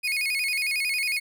35% pulse tone with vibrato, 2328 Hz, D7, 16 cents flat, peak -22 dBFS, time 0.03-1.2 s, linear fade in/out 20 ms, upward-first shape square, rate 11 Hz, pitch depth 110 cents each way, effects none

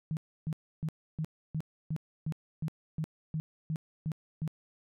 sine tone bursts, 157.1 Hz, D#3, 17 cents sharp, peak -30 dBFS, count 13, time 0.11-4.477 s, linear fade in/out 0 ms, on 59 ms, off 300 ms, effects none

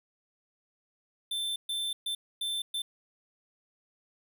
square tone bursts at uneven times, 3548 Hz, A7, 14 cents sharp, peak -31 dBFS, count 5, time 1.31-1.56 / 1.69-1.93 / 2.06-2.15 / 2.41-2.62 / 2.74-2.82 s, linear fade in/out 5 ms, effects none

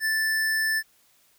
square tone, 1760 Hz, A6, in tune, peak -23 dBFS, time 0-0.83 s, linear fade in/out 50 ms, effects white hiss -62 dBFS RMS until 1.38 s

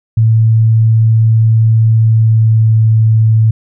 sine tone with pitch glide, 111.9 to 110.81 Hz, A2 to A2, +30 to +13 cents, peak -5 dBFS, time 0.17-3.51 s, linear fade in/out 5 ms, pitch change -17 cents, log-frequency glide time 1.93-2.77 s, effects none

